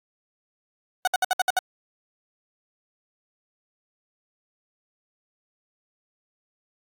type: tone bursts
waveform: 30% pulse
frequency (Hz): 740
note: F#5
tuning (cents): 0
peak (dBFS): -16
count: 7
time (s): 1.05-1.59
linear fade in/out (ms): 2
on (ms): 24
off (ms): 62
effects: AAC 64 kbps